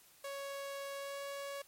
sawtooth tone with pitch glide, 556 to 559.9 Hz, C#5 to C#5, +5 to +17 cents, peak -37 dBFS, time 0.24-1.62 s, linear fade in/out 5 ms, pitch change +12 cents, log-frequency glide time 0.97-1.2 s, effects white hiss -63 dBFS RMS until 1.67 s + MP3 64 kbps

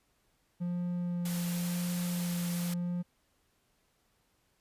triangle tone with vibrato, 175.2 Hz, F3, 6 cents sharp, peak -29 dBFS, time 0.6-3.03 s, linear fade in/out 20 ms, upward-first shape sine, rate 0.92 Hz, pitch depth 12 cents each way
white noise, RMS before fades -41 dBFS, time 1.25-2.74 s, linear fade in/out 5 ms
effects pink hiss -73 dBFS RMS until 4.6 s + resampled to 32000 Hz

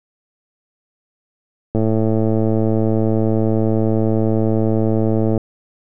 click train, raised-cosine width 2 ms, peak -5 dBFS, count 400, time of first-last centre 1.75-5.377 s, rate 110 Hz, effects none

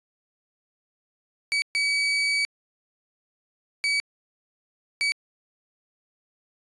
30% pulse tone bursts at uneven times, 2277 Hz, C#7, 46 cents sharp, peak -19 dBFS, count 4, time 1.52-1.62 / 1.75-2.45 / 3.84-4 / 5.01-5.12 s, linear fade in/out 0 ms, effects resampled to 22050 Hz

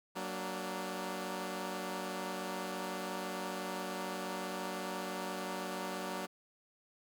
10% pulse chord, Gb augmented, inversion none, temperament equal with one note detuned, 187.15 / 233.1 / 293.7 Hz, Gb3 / Bb3 / D4, +20 / 0 / 0 cents, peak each -32 / -36 / -35 dBFS, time 0.15-6.27 s, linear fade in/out 20 ms, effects none

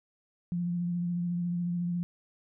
sine tone with vibrato, 174.4 Hz, F3, 2 cents flat, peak -28 dBFS, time 0.52-2.03 s, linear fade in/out 0 ms, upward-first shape triangle, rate 14 Hz, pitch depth 28 cents each way, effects none

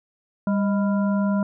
harmonic tone with a mistuned harmonic, 198.9 Hz, G3, 25 cents sharp, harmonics 1 / 3 / 5 / 7, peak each -19 / -29 / -33 / -36 dBFS, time 0.47-1.43 s, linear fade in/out 2 ms, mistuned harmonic 3, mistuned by +80 cents, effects none

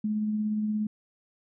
sine tone with tremolo, 213 Hz, G#3, 44 cents sharp, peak -24 dBFS, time 0.04-0.87 s, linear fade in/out 5 ms, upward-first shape triangle, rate 17 Hz, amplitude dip 30%, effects none

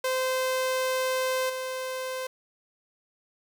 sawtooth tone with level steps, 517 Hz, C5, 21 cents flat, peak -21 / -27 dBFS, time 0.04-2.27 s, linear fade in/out 5 ms, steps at 1.49 s, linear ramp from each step 10 ms, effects 9-bit

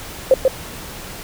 sine tone with echo, 525 Hz, C5, 6 cents sharp, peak -6 dBFS, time 0.31-0.34 s, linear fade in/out 2 ms, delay 140 ms, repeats 1, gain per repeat -3 dB, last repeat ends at 0.48 s, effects pink hiss -33 dBFS RMS until 1.23 s

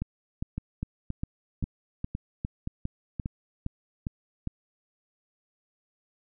two click trains, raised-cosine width 5 ms, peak -18 / -19 dBFS, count 12 / 6, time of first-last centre 0.02-4.473 / 0.58-3.198 s, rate 2.47 / 1.91 Hz, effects none

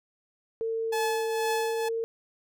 sine tone with pitch glide, 451.4 to 455.6 Hz, A4 to A#4, +44 to -40 cents, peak -27 dBFS, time 0.61-2.04 s, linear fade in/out 0 ms, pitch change +16 cents, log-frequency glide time 1.33-1.72 s
sawtooth tone with tremolo, 860 Hz, A5, 40 cents flat, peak -23 dBFS, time 0.92-1.89 s, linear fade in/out 10 ms, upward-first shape triangle, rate 2.1 Hz, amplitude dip 65%
effects none

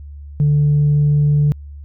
sine tone, 146.83 Hz, D3, in tune, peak -9 dBFS, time 0.4-1.52 s, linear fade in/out 0 ms, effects tanh soft clip ceiling -8 dBFS + added 72 Hz sine -31 dBFS peak until 1.84 s

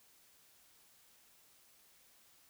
silence, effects white hiss -66 dBFS RMS until 2.49 s

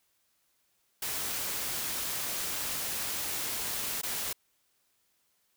white noise with dropouts, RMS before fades -34 dBFS, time 1.02-4.33 s, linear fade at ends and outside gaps 5 ms, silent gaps 4.015-4.032 s, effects white hiss -73 dBFS RMS until 5.56 s

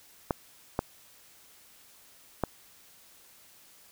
clicks, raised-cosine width 1 ms, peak -12 dBFS, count 3, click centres 0.308 / 0.791 / 2.437 s, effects white hiss -57 dBFS RMS until 3.91 s

